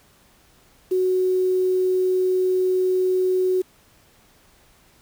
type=tone with quantisation; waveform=sine; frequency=370 Hz; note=F#4; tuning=in tune; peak=-17 dBFS; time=0.91-3.62 s; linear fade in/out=10 ms; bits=7; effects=pink hiss -56 dBFS RMS until 5.01 s